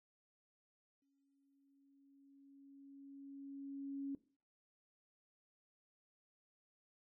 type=tone with exponential growth; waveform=sine; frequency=276.9 Hz; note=C#4; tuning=2 cents flat; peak=-39 dBFS; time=1.02-4.15 s; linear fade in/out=2 ms; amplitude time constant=680 ms; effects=noise-tail reverb RT60 0.4 s tail -17 dB re dry